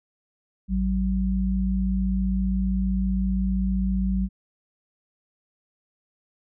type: tone pair together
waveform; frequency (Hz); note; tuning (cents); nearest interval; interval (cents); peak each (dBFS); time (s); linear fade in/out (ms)
sine; 54.69 / 190; A1 / F#3; -10 / +46; octave + minor seventh; 2156; -24 / -23; 0.68-4.29; 50
effects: none